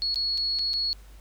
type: tone with dropouts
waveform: sine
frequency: 4353 Hz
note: C#8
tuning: 32 cents flat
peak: -24 dBFS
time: 0.02-0.93 s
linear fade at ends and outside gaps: 0 ms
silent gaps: 0.144-0.158 / 0.375-0.379 / 0.588-0.592 / 0.733-0.738 s
effects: added 50 Hz sine -45 dBFS peak until 1.2 s + pink hiss -57 dBFS RMS until 1.2 s